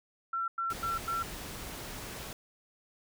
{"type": "tone bursts", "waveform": "sine", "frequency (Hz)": 1353, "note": "E6", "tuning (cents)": 45, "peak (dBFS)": -30, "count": 4, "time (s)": [0.33, 1.227], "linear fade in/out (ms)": 5, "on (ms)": 150, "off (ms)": 99}
{"type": "noise", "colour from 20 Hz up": "pink", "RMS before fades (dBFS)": -42, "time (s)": [0.7, 2.33], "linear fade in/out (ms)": 2}
{"effects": []}